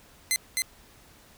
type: tone with echo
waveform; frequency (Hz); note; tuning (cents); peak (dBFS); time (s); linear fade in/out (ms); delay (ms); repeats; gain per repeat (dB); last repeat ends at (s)
10% pulse; 2060; C7; -28; -13; 0.31-0.36; 0; 260; 1; -2; 0.62
effects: pink hiss -55 dBFS RMS until 1.37 s